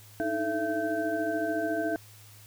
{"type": "tone cluster", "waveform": "sine", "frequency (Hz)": [303.6, 317.4, 435.4, 672, 1544], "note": ["D#4", "D#4", "A4", "E5", "G6"], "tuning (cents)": [-42, 35, -18, 33, -27], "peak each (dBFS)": [-37, -32, -36, -30, -36], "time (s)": [0.2, 1.96], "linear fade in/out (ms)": 0, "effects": ["added 105 Hz sine -52 dBFS peak until 2.46 s", "white hiss -54 dBFS RMS until 2.46 s"]}